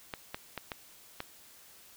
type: clicks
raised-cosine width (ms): 0.3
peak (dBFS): -20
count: 5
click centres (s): 0.138 / 0.345 / 0.577 / 0.718 / 1.204
effects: white hiss -56 dBFS RMS until 1.96 s